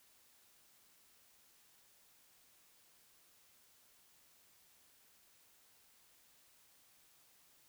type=silence; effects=white hiss -68 dBFS RMS until 7.68 s